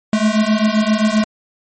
square beating tone pair, 211.7 / 219.3 Hz, G#3 / A3, +33 / -6 cents, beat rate 7.6 Hz, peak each -16 dBFS, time 0.13-1.24 s, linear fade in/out 2 ms, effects MP3 32 kbps

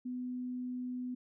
sine tone, 250 Hz, B3, 21 cents sharp, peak -36 dBFS, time 0.05-1.15 s, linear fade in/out 10 ms, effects none

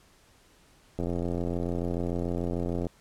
click train, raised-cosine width 2 ms, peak -18 dBFS, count 164, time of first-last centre 0.99-2.868 s, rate 86.8 Hz, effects pink hiss -60 dBFS RMS until 3 s + low-pass 11000 Hz 12 dB/octave

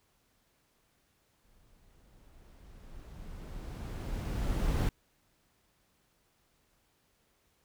brown noise with exponential growth, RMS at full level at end -27 dBFS, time 1.44-4.89 s, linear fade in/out 2 ms, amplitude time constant 750 ms, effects pink hiss -72 dBFS RMS until 7.64 s

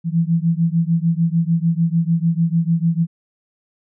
sine beating tone pair, 163.9 / 170.6 Hz, E3 / F3, -10 / -40 cents, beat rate 6.7 Hz, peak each -17 / -18 dBFS, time 0.04-3.07 s, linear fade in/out 50 ms, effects none

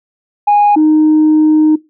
sine tone pair in turn, 825 / 309 Hz, G#5 / D#4, -12 / -12 cents, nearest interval octave + perfect fourth, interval 1700 cents, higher first, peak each -4 dBFS, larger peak neither, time 0.47-0.76 / 0.76-1.76 s, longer second, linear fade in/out 10 ms, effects noise-tail reverb RT60 0.2 s tail -18 dB re dry + tanh soft clip ceiling -3 dBFS

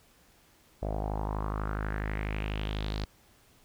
sawtooth tone with low-pass filter sweep, 52.1 Hz, G#1, 6 cents sharp, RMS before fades -33 dBFS, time 0.82-3.05 s, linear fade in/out 5 ms, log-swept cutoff 630 to 4500 Hz, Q 4, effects pink hiss -62 dBFS RMS until 3.64 s

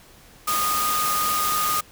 sine tone in noise, 1232 Hz, D#6, 17 cents flat, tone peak -22 dBFS, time 0.47-1.81 s, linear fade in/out 10 ms, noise white, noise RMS -26 dBFS, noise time 0.47-1.81 s, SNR +1 dB, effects pink hiss -50 dBFS RMS until 1.91 s

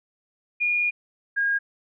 sine tone pair in turn, 2433 / 1627.5 Hz, D#7 / G#6, -39 / -36 cents, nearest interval perfect fifth, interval 697 cents, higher first, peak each -20 dBFS, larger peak neither, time 0.6-0.91 / 1.36-1.59 s, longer first, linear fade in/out 20 ms, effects none

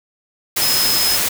sine tone in noise, 5120 Hz, D#8, 49 cents sharp, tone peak -17 dBFS, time 0.61-1.17 s, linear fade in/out 10 ms, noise white, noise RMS -18 dBFS, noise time 0.56-1.29 s, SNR -2 dB, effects none

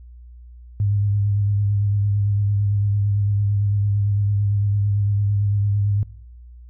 sine tone with vibrato, 101.8 Hz, G#2, 34 cents flat, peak -16 dBFS, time 0.8-6.03 s, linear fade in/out 0 ms, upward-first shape sine, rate 8.9 Hz, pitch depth 28 cents each way, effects noise-tail reverb RT60 0.8 s tail -25 dB re dry + added 60 Hz sine -39 dBFS peak until 6.69 s

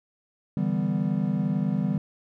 triangle chord, E minor seventh, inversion third, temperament equal, 146.83 / 164.81 / 196 / 246.9 Hz, D3 / E3 / G3 / B3, 0 / 0 / 0 / 0 cents, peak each -28 / -27 / -24 / -29 dBFS, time 0.57-1.98 s, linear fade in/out 2 ms, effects none

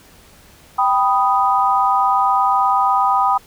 sine chord, G augmented, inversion none, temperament equal, 784 / 987.8 / 1244.5 Hz, G5 / B5 / D#6, 0 / 0 / 0 cents, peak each -17 dBFS, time 0.78-3.38 s, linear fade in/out 10 ms, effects pink hiss -47 dBFS RMS until 3.46 s

